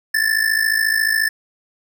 square ring-modulated tone, 1760 Hz, A6, in tune, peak -13 dBFS, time 0.14-1.29 s, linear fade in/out 5 ms, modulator 27.1 Hz, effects none

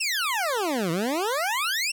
20% pulse exponential two-way sweep, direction down then up, 2806 to 157.8 to 2806 Hz, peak -19 dBFS, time 0-1.92 s, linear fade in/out 10 ms, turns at 0.91 s, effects none

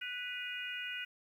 harmonic tone with a mistuned harmonic, 493.9 Hz, B4, in tune, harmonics 3 / 4 / 5 / 6, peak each -43 / -46 / -43 / -43 dBFS, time 0.01-1.05 s, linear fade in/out 10 ms, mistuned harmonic 6, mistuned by -61 cents, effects 11-bit

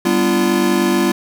square chord, G dominant seventh, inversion none, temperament equal with one note detuned, 196 / 246.9 / 293.7 / 343 Hz, G3 / B3 / D4 / F4, 0 / 0 / 0 / -31 cents, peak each -20 / -20 / -23 / -17 dBFS, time 0.05-1.12 s, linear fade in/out 5 ms, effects 8-bit

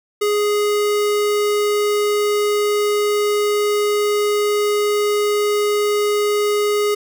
square tone, 415.3 Hz, G#4, in tune, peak -16 dBFS, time 0.21-6.95 s, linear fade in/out 10 ms, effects none

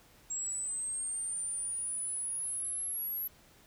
sine linear sweep, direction up, 7550 to 11700 Hz, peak -32 dBFS, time 0.3-3.28 s, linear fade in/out 10 ms, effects tanh soft clip ceiling -31 dBFS + pink hiss -61 dBFS RMS until 3.66 s

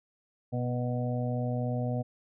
harmonic tone with a mistuned harmonic, 123.47 Hz, B2, in tune, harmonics 1 / 2 / 4 / 5 / 6, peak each -30 / -34 / -38 / -38 / -41 dBFS, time 0.52-2.03 s, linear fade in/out 20 ms, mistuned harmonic 2, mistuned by -20 cents, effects none

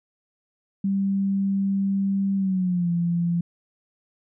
sine tone with pitch glide, 196 to 171.62 Hz, G3 to F3, 0 to -30 cents, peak -20 dBFS, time 0.84-3.41 s, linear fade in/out 5 ms, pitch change -230 cents, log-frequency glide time 2.36-2.9 s, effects none

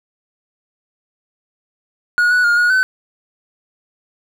triangle tone with pitch steps, 1447 / 1476 / 1419 / 1447 / 1518 Hz, F#6 / F#6 / F6 / F#6 / F#6, -39 / -5 / +27 / -39 / +44 cents, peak -9 dBFS, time 2.18-2.83 s, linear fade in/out 0 ms, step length 130 ms, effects none

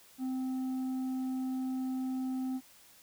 sine tone with tanh clipping, 259.4 Hz, C4, 15 cents flat, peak -33 dBFS, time 0.18-2.61 s, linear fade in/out 50 ms, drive 5 dB, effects white hiss -59 dBFS RMS until 3.02 s

